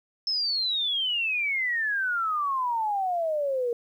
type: exponential sweep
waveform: sine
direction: down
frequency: 5300 to 466.2 Hz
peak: -24 dBFS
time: 0.27-3.73 s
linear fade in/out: 2 ms
effects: 10-bit